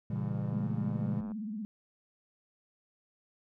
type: chord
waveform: triangle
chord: A# diminished seventh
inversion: none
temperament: just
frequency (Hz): 116.54 / 139.85 / 167.82 / 201.4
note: A#2 / C#3 / E3 / G3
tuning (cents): 0 / +16 / +31 / +47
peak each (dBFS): -34 / -35 / -36 / -35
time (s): 0.1-1.21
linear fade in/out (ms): 5
type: click train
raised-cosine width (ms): 1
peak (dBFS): -36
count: 118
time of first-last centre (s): 0.16-1.318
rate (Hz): 101
type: tone with vibrato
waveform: sine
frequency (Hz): 214.1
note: A3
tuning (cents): -47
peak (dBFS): -35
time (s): 0.53-1.65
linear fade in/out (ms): 0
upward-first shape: sine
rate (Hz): 17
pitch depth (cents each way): 110
effects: none